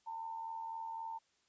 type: tone with amplitude modulation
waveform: sine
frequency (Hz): 904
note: A5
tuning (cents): +47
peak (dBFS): -38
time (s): 0.06-1.19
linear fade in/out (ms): 20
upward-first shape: sine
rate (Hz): 83.8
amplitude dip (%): 50
effects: white hiss -75 dBFS RMS until 1.48 s + resampled to 16000 Hz